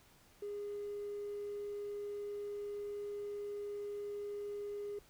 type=tone with hard clipping; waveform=sine; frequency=410 Hz; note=G#4; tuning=22 cents flat; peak=-40 dBFS; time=0.42-4.99 s; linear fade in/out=5 ms; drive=1 dB; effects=pink hiss -65 dBFS RMS until 5.09 s

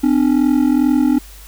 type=ring-modulated tone; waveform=triangle; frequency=277.2 Hz; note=C#4; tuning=in tune; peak=-6 dBFS; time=0.03-1.19 s; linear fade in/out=10 ms; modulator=21.2 Hz; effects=added 50 Hz sine -37 dBFS peak until 1.47 s + white hiss -42 dBFS RMS until 1.47 s

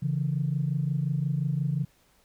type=tone pair together; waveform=sine; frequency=139.14 / 164.81 Hz; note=C#3 / E3; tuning=+7 / 0 cents; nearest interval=minor third; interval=293 cents; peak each=-26 / -28 dBFS; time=0.02-1.85 s; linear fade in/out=10 ms; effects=tanh soft clip ceiling -17 dBFS + pink hiss -64 dBFS RMS until 2.24 s

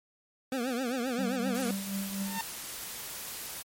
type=tone with vibrato; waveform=25% pulse; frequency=250 Hz; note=B3; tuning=21 cents sharp; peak=-26 dBFS; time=0.52-1.71 s; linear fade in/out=2 ms; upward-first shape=triangle; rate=7.6 Hz; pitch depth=160 cents each way
type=tone with tremolo; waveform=triangle; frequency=196 Hz; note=G3; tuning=in tune; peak=-28 dBFS; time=1.18-2.39 s; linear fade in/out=10 ms; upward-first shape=triangle; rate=4.1 Hz; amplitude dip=65%
type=noise; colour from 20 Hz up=white; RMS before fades=-40 dBFS; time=1.54-3.63 s; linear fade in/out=20 ms
type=tone with exponential growth; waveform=sawtooth; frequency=906 Hz; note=A#5; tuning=50 cents flat; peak=-26 dBFS; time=2.11-2.41 s; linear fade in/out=1 ms; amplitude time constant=65 ms
effects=MP3 64 kbps

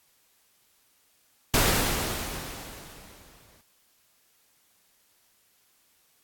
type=noise with exponential decay; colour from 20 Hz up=pink; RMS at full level=-20 dBFS; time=1.54-3.61 s; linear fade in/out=0 ms; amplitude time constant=450 ms; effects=white hiss -65 dBFS RMS until 6.23 s + AAC 64 kbps

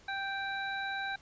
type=harmonic tone; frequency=784 Hz; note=G5; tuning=in tune; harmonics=1 / 2 / 3 / 5; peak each=-38 / -36 / -45 / -43 dBFS; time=0.08-1.16 s; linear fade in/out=5 ms; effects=pink hiss -60 dBFS RMS until 1.21 s + resampled to 16000 Hz

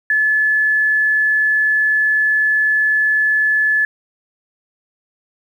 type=tone; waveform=sine; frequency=1724 Hz; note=A6; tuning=36 cents flat; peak=-12 dBFS; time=0.1-3.85 s; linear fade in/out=2 ms; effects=8-bit

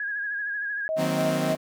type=tone with vibrato; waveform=sine; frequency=1650 Hz; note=G#6; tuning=12 cents flat; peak=-27 dBFS; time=0-0.88 s; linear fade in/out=2 ms; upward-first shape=sine; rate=13 Hz; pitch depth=48 cents each way
type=tone with tremolo; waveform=sine; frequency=635 Hz; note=D#5; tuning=35 cents sharp; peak=-23 dBFS; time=0.89-1.55 s; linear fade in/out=0 ms; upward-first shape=sine; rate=3.4 Hz; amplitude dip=60%
type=chord; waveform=sawtooth; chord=C half-diminished seventh; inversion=first; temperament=equal with one note detuned; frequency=155.56 / 185 / 233.1 / 260.6 Hz; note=Eb3 / Gb3 / Bb3 / C4; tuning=0 / 0 / 0 / -7 cents; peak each=-25 / -27 / -30 / -24 dBFS; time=0.96-1.57 s; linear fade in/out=50 ms
effects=none

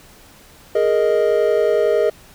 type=chord; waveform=triangle; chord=Ab suspended second; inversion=none; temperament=equal; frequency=415.3 / 466.2 / 622.3 Hz; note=Ab4 / Bb4 / Eb5; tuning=0 / 0 / 0 cents; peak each=-16 dBFS; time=0.75-2.1 s; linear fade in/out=5 ms; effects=pink hiss -46 dBFS RMS until 2.34 s

